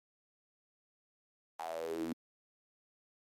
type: tone with high-pass filter sweep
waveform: sawtooth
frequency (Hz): 82.41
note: E2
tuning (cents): 0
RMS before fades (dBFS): -39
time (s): 1.59-2.13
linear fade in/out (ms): 5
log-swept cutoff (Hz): 850 to 250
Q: 9
effects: MP3 64 kbps